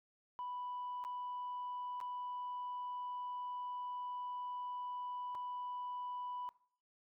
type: tone with dropouts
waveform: sine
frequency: 989 Hz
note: B5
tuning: 2 cents sharp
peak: -39 dBFS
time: 0.39-6.49 s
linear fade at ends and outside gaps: 0 ms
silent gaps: 1.04-1.049 / 2.003-2.012 / 5.348-5.352 s
effects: noise-tail reverb RT60 0.5 s tail -20 dB re dry + tanh soft clip ceiling -37 dBFS